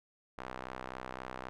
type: tone with band-pass filter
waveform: sawtooth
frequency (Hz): 63.8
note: C2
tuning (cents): -43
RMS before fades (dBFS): -44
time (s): 0.38-1.49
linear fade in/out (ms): 0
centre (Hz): 1100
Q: 1
effects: none